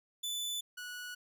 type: tone pair in turn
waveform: sawtooth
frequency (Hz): 3493 / 1468.6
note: A7 / F#6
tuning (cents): -13 / -13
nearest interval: octave + minor third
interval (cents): 1500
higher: first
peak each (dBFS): -32 / -38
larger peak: first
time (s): 0.23-0.61 / 0.77-1.15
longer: neither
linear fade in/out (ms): 10
effects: none